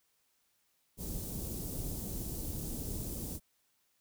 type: band-stop noise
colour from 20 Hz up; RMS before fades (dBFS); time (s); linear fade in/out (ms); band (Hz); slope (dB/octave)
pink; -39; 0.97-3.4; 50; 340 to 8800; 12
effects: white hiss -75 dBFS RMS until 4 s